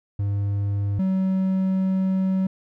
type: tone pair in turn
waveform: triangle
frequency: 100.8 / 189.3 Hz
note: G2 / F#3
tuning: +49 / +40 cents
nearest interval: major seventh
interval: 1091 cents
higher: second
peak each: -19 / -17 dBFS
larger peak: second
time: 0.19-0.99 / 0.99-2.47 s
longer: second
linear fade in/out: 5 ms
effects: none